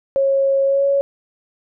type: tone with pitch glide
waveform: sine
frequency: 546 to 556.8 Hz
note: C#5 to C#5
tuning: -26 to +8 cents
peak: -13 dBFS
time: 0.16-1.01 s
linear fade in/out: 0 ms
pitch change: +34 cents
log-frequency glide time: 0.64-0.85 s
effects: none